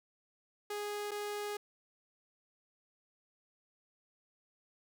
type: tone with dropouts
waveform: sawtooth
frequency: 414 Hz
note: G#4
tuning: 5 cents flat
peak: -33 dBFS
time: 0.7-1.57 s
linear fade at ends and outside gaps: 5 ms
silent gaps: 1.11-1.115 s
effects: none